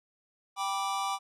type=chord; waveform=square; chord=G major; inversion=none; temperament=equal with one note detuned; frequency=784 / 979.2 / 1174.7 Hz; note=G5 / B5 / D6; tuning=0 / -15 / 0 cents; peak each=-34 / -37 / -34 dBFS; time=0.56-1.19 s; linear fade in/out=50 ms; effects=low-pass 10000 Hz 12 dB/octave